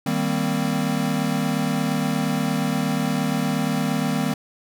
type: chord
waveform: square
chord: C minor seventh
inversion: first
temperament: equal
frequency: 155.56 / 196 / 233.1 / 261.6 Hz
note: Eb3 / G3 / Bb3 / C4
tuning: 0 / 0 / 0 / 0 cents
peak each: -27 dBFS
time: 0.06-4.34 s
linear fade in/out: 5 ms
effects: none